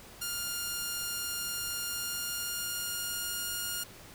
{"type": "tone with pitch glide", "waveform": "5% pulse", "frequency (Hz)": [1408, 1422.7], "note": ["F6", "F6"], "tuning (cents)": [14, 32], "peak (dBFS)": -22, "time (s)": [0.21, 3.84], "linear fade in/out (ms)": 10, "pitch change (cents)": 18, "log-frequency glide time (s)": [1.83, 3.6], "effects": ["pink hiss -51 dBFS RMS until 4.14 s"]}